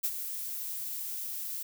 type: noise with ADSR envelope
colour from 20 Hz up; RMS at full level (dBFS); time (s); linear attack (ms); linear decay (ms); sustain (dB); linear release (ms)
violet; -28; 0.03-1.63; 15; 53; -9; 6
effects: none